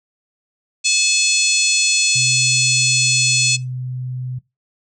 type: harmonic tone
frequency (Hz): 860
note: A5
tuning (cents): -40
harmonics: 3 / 4 / 5 / 6 / 7 / 8 / 9 / 10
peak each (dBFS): -19 / -24 / -20 / -27 / -22 / -22 / -23 / -26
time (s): 0.84-3.57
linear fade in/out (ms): 20
type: tone with pitch glide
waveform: sine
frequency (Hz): 128.1 to 126.85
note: C3 to B2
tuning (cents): -36 to +47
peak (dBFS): -23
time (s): 2.15-4.39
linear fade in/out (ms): 10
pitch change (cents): -17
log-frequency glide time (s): 2.99-3.69
effects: noise-tail reverb RT60 0.2 s tail -18 dB re dry